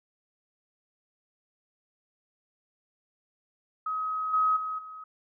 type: tone with level steps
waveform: sine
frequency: 1269 Hz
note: D#6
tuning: 34 cents sharp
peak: -28 / -21 / -30 / -40 dBFS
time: 3.86-5.04 s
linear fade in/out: 5 ms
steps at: 4.33 / 4.56 / 4.78 s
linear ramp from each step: 10 ms
effects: none